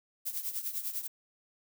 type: noise with tremolo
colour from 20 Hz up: violet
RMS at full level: -33 dBFS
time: 0.25-1.08 s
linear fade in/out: 20 ms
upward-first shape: triangle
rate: 10 Hz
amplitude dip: 80%
effects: none